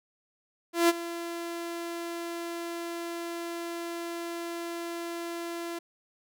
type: tone with ADSR envelope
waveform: sawtooth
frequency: 340 Hz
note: F4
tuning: 46 cents flat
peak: -14 dBFS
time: 0.73-5.79 s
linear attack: 160 ms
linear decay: 29 ms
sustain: -16 dB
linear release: 8 ms
effects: none